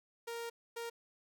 sawtooth tone bursts at uneven times, 466.2 Hz, A#4, in tune, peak -36 dBFS, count 2, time 0.27-0.5 / 0.76-0.9 s, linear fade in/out 10 ms, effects none

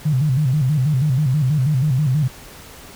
sine tone with vibrato, 140 Hz, C#3, 18 cents sharp, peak -14 dBFS, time 0.05-2.28 s, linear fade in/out 10 ms, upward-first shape square, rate 6.2 Hz, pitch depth 150 cents each way, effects pink hiss -40 dBFS RMS until 2.95 s

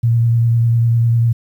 sine tone with vibrato, 116.54 Hz, A#2, in tune, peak -10 dBFS, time 0.03-1.33 s, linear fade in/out 10 ms, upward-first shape sine, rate 10 Hz, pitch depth 18 cents each way, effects 8-bit

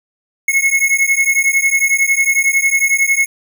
square beating tone pair, 2175 / 2186 Hz, C#7 / C#7, -33 / -25 cents, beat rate 11 Hz, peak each -15 dBFS, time 0.48-3.26 s, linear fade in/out 5 ms, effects none

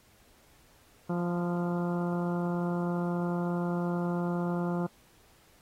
harmonic tone with a mistuned harmonic, 174.61 Hz, F3, in tune, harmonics 1 / 2 / 3 / 4 / 5 / 6 / 7 / 8, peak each -29 / -35 / -39 / -41 / -43 / -45 / -46 / -47 dBFS, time 1.09-4.87 s, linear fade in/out 10 ms, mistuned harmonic 6, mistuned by -24 cents, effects pink hiss -62 dBFS RMS until 5.61 s + AAC 48 kbps

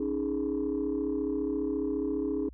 sine chord, C# suspended second, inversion none, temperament just, 277.2 / 311.8 / 415.8 Hz, C#4 / D#4 / G#4, 0 / +4 / +2 cents, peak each -31 dBFS, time 0-2.49 s, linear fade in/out 5 ms, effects tanh soft clip ceiling -22 dBFS + added 60 Hz sine -46 dBFS peak until 2.53 s

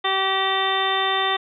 harmonic tone with a mistuned harmonic, 384.9 Hz, G4, 32 cents flat, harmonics 1 / 2 / 3 / 4 / 5 / 6 / 7 / 8 / 9, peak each -28 / -25 / -25 / -35 / -26 / -37 / -35 / -32 / -25 dBFS, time 0.04-1.37 s, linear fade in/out 10 ms, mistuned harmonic 9, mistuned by +58 cents, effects none

